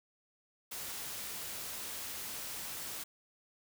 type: noise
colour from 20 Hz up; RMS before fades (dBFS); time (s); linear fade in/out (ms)
white; -42; 0.71-3.04; 10
effects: none